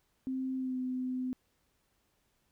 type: tone with pitch glide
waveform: sine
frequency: 261.4 to 255.1 Hz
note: C4 to C4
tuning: -1 to -44 cents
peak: -32 dBFS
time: 0.27-1.33 s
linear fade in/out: 0 ms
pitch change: -43 cents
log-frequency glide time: 0.56-0.78 s
effects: pink hiss -75 dBFS RMS until 2.51 s